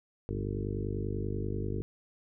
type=harmonic tone with a mistuned harmonic; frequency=50.2 Hz; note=G1; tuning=42 cents sharp; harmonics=1 / 2 / 3 / 4 / 5 / 6 / 7 / 8 / 9; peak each=-38 / -35 / -42 / -42 / -43 / -43 / -42 / -41 / -43 dBFS; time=0.29-1.82 s; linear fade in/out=0 ms; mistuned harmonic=3; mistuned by=-58 cents; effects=none